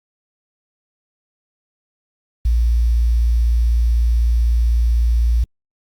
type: tone with quantisation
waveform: sine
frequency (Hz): 58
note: A#1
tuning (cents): -8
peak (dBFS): -12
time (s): 2.45-5.44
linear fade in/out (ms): 5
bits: 7
effects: Opus 48 kbps